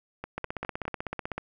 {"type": "two click trains", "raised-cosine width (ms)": 0.5, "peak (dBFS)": [-20, -17], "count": [4, 17], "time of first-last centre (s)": [[0.24, 0.853], [0.38, 1.38]], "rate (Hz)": [4.89, 16], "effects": []}